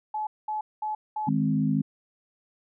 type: tone bursts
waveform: sine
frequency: 856 Hz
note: A5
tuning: 48 cents flat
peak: -27 dBFS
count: 4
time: 0.14-1.29 s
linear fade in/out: 5 ms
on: 130 ms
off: 210 ms
type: chord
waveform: sine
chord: Ab major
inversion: second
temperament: equal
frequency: 155.56 / 207.7 / 261.6 Hz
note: Eb3 / Ab3 / C4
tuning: 0 / 0 / 0 cents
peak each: -26 dBFS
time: 1.27-1.82 s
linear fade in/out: 10 ms
effects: none